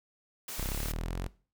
white high-pass noise, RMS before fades -40 dBFS, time 0.48-0.92 s, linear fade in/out 2 ms, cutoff 120 Hz, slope 24 dB/octave
sawtooth linear sweep, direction up, 30.99 to 46.91 Hz, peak -29 dBFS, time 0.58-1.28 s, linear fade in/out 10 ms
effects noise-tail reverb RT60 0.4 s tail -20 dB re dry

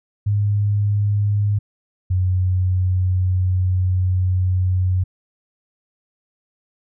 sine tone pair in turn, 102.8 / 92.05 Hz, G#2 / F#2, -17 / -8 cents, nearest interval major second, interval 191 cents, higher first, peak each -15 dBFS, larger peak neither, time 0.26-1.59 / 2.1-5.04 s, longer second, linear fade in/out 10 ms, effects none

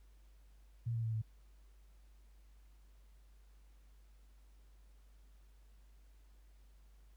sine tone with pitch steps, 116.54 / 114.34 / 112.18 / 110.06 Hz, A#2 / A#2 / A2 / A2, 0 / -33 / +34 / +1 cents, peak -34 dBFS, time 0.86-1.22 s, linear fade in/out 10 ms, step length 90 ms, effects added 50 Hz sine -59 dBFS peak until 7.16 s + pink hiss -75 dBFS RMS until 7.16 s

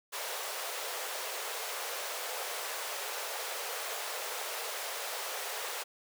pink high-pass noise, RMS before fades -38 dBFS, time 0.12-5.84 s, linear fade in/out 20 ms, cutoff 440 Hz, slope 48 dB/octave, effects none

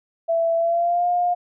sine tone with pitch glide, 665 to 708.6 Hz, E5 to F5, +15 to +25 cents, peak -17 dBFS, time 0.28-1.35 s, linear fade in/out 20 ms, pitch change +110 cents, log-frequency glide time 0.56-1.07 s, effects none

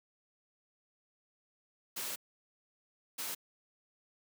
white noise bursts at uneven times, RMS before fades -39 dBFS, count 2, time 1.96-2.16 / 3.18-3.35 s, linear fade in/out 10 ms, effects high-pass 200 Hz 12 dB/octave

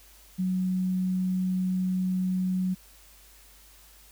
sine tone, 185 Hz, F#3, in tune, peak -24 dBFS, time 0.38-2.75 s, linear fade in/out 20 ms, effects added 50 Hz sine -56 dBFS peak until 4.11 s + white hiss -55 dBFS RMS until 4.11 s

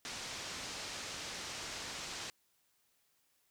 white low-pass noise, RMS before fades -44 dBFS, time 0.05-2.3 s, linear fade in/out 0 ms, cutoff 6700 Hz, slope 24 dB/octave, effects white hiss -75 dBFS RMS until 3.5 s

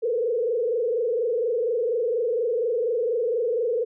sine tone with frequency modulation, 469.3 Hz, A#4, 12 cents sharp, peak -21 dBFS, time 0.02-3.85 s, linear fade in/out 20 ms, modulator 24.2 Hz, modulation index 1.5, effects none

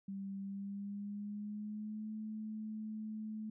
sine tone with pitch glide, 196 to 216.2 Hz, G3 to A3, 0 to -30 cents, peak -40 dBFS, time 0.08-3.5 s, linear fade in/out 5 ms, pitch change +170 cents, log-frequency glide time 0.4-2.11 s, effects none

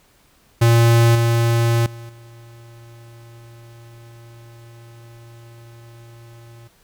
square tone with level steps, 116.54 Hz, A#2, in tune, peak -11 / -15 / -34 / -41 dBFS, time 0.61-6.68 s, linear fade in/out 10 ms, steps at 1.15 / 1.86 / 2.09 s, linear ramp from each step 2 ms, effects pink hiss -56 dBFS RMS until 6.83 s

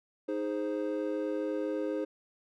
triangle chord, Ab major, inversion second, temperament equal, 311.1 / 415.3 / 523.3 Hz, Eb4 / Ab4 / C5, 0 / 0 / 0 cents, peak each -32 / -34 / -33 dBFS, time 0.28-2.05 s, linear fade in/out 10 ms, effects none

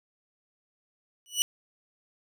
20% pulse tone with exponential growth, 2946 Hz, F#7, 8 cents flat, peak -13 dBFS, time 1.26-1.42 s, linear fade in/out 0 ms, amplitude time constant 33 ms, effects none

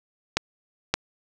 clicks, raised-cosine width 0.2 ms, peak -3 dBFS, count 2, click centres 0.37 / 0.94 s, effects none

